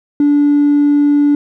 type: tone with hard clipping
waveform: sine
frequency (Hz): 290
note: D4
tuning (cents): -22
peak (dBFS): -8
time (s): 0.2-1.35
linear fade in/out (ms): 2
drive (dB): 1
effects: none